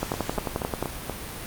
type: two click trains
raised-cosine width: 1 ms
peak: -11 / -14 dBFS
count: 10 / 5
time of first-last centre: 0.03-0.826 / 0.14-1.097 s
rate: 11.3 / 4.18 Hz
effects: pink hiss -36 dBFS RMS until 1.46 s + Opus 48 kbps